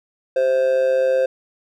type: tone with amplitude modulation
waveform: triangle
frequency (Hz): 523.3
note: C5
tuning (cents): 0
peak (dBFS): -10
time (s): 0.36-1.26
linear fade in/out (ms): 5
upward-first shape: sine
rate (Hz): 135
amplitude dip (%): 60
effects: none